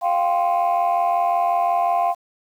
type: chord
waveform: sine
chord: F suspended second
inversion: none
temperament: equal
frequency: 698.5 / 784 / 1046.5 Hz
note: F5 / G5 / C6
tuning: 0 / 0 / 0 cents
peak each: -17 / -21 / -23 dBFS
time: 0.01-2.15 s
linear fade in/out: 50 ms
effects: tanh soft clip ceiling -12 dBFS + 8-bit